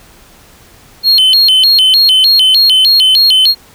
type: tone with vibrato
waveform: triangle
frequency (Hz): 3611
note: A7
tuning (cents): +44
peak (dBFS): -3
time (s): 1.03-3.55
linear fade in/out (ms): 50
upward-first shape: square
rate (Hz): 3.3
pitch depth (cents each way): 290
effects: pink hiss -41 dBFS RMS until 3.74 s